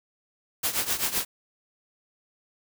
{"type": "noise with tremolo", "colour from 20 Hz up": "white", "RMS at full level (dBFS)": -24, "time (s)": [0.63, 1.25], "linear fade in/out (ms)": 10, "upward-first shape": "triangle", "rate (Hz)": 7.8, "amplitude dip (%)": 85, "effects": []}